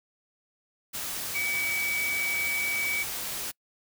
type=tone in noise; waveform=sine; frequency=2279 Hz; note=C#7; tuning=47 cents sharp; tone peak=-27 dBFS; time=1.34-3.04 s; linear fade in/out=20 ms; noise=white; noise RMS=-34 dBFS; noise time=0.93-3.52 s; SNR=+4 dB; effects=noise-tail reverb RT60 0.1 s tail -26 dB re dry